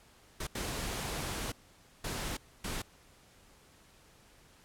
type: noise bursts at uneven times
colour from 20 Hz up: pink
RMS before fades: -37 dBFS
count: 4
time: 0.4-0.47 / 0.55-1.52 / 2.04-2.37 / 2.64-2.82 s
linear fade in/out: 5 ms
effects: pink hiss -61 dBFS RMS until 4.64 s + low-pass 12000 Hz 12 dB/octave